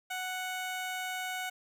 15% pulse tone, 740 Hz, F#5, in tune, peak -28 dBFS, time 0.1-1.5 s, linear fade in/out 10 ms, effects none

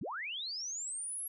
sine linear sweep, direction up, 98 to 11400 Hz, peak -37 dBFS, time 0.01-1.28 s, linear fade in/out 5 ms, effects none

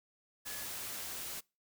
sine tone in noise, 1700 Hz, G#6, 40 cents sharp, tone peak -50 dBFS, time 0.45-0.66 s, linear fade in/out 20 ms, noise white, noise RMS -42 dBFS, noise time 0.45-1.41 s, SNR -11 dB, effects noise-tail reverb RT60 0.3 s tail -26 dB re dry

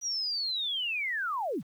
sine linear sweep, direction down, 5850 to 103.5 Hz, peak -29 dBFS, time 0.01-1.63 s, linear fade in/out 50 ms, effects 10-bit

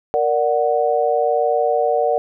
sine chord, Bb augmented, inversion none, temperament equal, 466.2 / 587.3 / 740 Hz, Bb4 / D5 / F#5, 0 / 0 / 0 cents, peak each -19 dBFS, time 0.14-2.18 s, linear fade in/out 0 ms, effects none

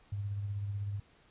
sine tone with tremolo, 101.2 Hz, G#2, 44 cents flat, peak -32 dBFS, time 0.12-1 s, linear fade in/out 5 ms, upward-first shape sine, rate 16 Hz, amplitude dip 35%, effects pink hiss -64 dBFS RMS until 1.3 s + resampled to 8000 Hz

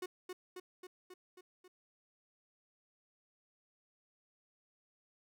45% pulse tone with echo, 365.6 Hz, F#4, 21 cents flat, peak -39 dBFS, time 0.02-0.06 s, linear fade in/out 5 ms, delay 270 ms, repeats 6, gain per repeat -3 dB, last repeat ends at 1.68 s, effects none

